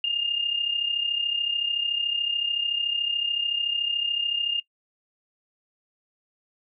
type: tone with amplitude modulation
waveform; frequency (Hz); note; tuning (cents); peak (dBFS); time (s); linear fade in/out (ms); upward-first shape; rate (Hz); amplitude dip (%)
sine; 2820; F7; +16; -20; 0.04-4.6; 2; sine; 33.7; 65
effects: noise-tail reverb RT60 0.1 s tail -21 dB re dry